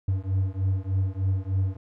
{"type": "beating tone pair", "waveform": "triangle", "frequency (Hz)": [93.9, 97.2], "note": ["F#2", "G2"], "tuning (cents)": [26, -14], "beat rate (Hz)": 3.3, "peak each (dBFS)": -24, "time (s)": [0.08, 1.77], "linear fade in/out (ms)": 5, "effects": []}